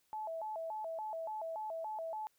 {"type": "tone with vibrato", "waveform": "sine", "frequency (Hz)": 751, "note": "F#5", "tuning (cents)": 26, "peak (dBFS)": -38, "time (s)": [0.13, 2.27], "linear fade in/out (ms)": 0, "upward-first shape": "square", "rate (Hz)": 3.5, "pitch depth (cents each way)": 240, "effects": ["white hiss -75 dBFS RMS until 2.38 s"]}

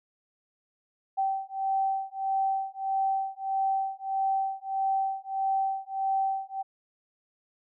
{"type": "beating tone pair", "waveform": "sine", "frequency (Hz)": [774, 775.6], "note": ["G5", "G5"], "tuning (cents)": [-22, -19], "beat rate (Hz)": 1.6, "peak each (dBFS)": -29, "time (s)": [1.17, 6.63], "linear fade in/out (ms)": 20, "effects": []}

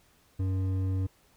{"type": "tone with hard clipping", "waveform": "sine", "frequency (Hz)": 94.5, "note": "F#2", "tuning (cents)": 37, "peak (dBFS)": -28, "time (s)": [0.39, 1.07], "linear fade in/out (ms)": 10, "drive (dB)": 8, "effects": ["pink hiss -64 dBFS RMS until 1.36 s"]}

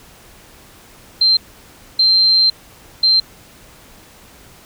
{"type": "tone bursts at uneven times", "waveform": "sine", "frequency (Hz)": 4141, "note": "C8", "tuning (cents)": -19, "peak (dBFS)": -9, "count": 3, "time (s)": [[1.21, 1.37], [1.99, 2.5], [3.03, 3.2]], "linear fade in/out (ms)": 5, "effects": ["pink hiss -44 dBFS RMS until 4.65 s"]}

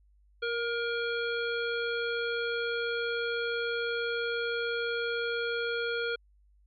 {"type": "harmonic tone with a mistuned harmonic", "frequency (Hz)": 473, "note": "A#4", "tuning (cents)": 25, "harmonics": [1, 3, 5, 7, 9], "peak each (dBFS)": [-32, -33, -41, -40, -45], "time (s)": [0.42, 6.16], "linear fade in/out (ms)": 10, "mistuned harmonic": 1, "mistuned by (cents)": -19, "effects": ["added 50 Hz sine -60 dBFS peak until 6.66 s"]}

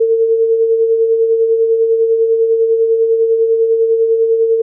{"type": "tone with tremolo", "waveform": "sine", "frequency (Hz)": 452.9, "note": "A#4", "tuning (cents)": -50, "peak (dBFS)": -7, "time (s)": [0, 4.62], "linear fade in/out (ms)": 10, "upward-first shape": "sine", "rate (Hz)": 10, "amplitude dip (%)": 45, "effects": []}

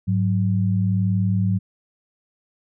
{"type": "tone pair together", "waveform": "sine", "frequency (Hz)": [103.83, 185], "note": ["G#2", "F#3"], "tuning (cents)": [0, 0], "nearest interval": "minor seventh", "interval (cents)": 1000, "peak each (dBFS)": [-19, -21], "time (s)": [0.07, 1.59], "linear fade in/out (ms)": 20, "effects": []}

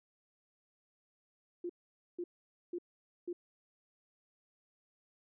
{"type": "tone bursts", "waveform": "sine", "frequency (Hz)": 350, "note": "F4", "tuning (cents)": 4, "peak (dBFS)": -36, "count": 4, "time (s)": [1.64, 3.33], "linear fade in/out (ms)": 5, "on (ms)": 55, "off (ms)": 490, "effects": []}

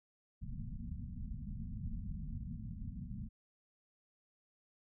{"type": "low-pass noise", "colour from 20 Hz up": "pink", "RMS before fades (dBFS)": -43, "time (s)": [0.41, 3.29], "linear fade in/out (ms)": 20, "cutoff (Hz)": 240, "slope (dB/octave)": 96, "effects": []}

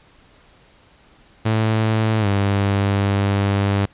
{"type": "tone with pitch glide", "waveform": "sawtooth", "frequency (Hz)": [110, 99.71], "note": ["A2", "G2"], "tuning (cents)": [0, 30], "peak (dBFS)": -12, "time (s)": [1.45, 3.86], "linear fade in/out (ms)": 10, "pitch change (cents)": -170, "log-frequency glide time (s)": [2.19, 2.27], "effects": ["pink hiss -52 dBFS RMS until 3.93 s", "resampled to 8000 Hz"]}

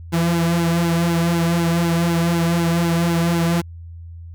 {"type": "tone with flanger", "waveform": "sawtooth", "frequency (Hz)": 169, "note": "E3", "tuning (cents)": 43, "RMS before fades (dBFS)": -18, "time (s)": [0.12, 3.62], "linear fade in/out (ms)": 20, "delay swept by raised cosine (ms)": [1.6, 3.8], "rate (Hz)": 4, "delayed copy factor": -0.8, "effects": ["added 84 Hz sine -33 dBFS peak until 4.34 s"]}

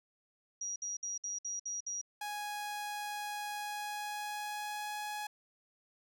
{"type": "tone bursts", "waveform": "sine", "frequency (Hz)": 5750, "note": "F8", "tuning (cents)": 50, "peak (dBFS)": -36, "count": 7, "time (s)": [0.61, 2.014], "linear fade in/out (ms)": 5, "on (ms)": 150, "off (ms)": 59}
{"type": "tone with pitch glide", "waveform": "sawtooth", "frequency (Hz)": [830.6, 838.3], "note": ["G#5", "G#5"], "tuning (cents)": [0, 16], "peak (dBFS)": -34, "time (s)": [2.21, 5.27], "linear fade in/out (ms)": 5, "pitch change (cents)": 16, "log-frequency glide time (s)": [3.52, 4.96]}
{"effects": []}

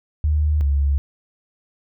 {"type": "tone pair in turn", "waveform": "sine", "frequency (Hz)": [75.5, 70.4], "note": ["D2", "C#2"], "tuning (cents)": [48, 27], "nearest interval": "minor second", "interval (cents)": 121, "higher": "first", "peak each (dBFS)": -15, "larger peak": "neither", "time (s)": [[0.24, 0.61], [0.61, 0.98]], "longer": "neither", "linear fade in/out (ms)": 0, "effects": []}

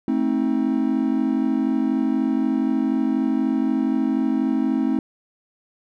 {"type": "chord", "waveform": "triangle", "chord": "A diminished", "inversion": "none", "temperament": "just", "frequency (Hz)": [220, 264, 316.8], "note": ["A3", "C4", "Eb4"], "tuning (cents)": [0, 16, 31], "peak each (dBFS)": [-22, -19, -22], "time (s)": [0.08, 4.99], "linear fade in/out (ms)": 2, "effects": []}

